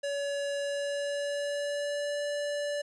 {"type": "tone with pitch glide", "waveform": "square", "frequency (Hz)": [567, 581.3], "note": ["C#5", "D5"], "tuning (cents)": [39, -18], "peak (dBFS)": -31, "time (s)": [0.03, 2.82], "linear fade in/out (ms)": 10, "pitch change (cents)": 43, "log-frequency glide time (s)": [0.57, 2.23], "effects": ["resampled to 22050 Hz", "10-bit"]}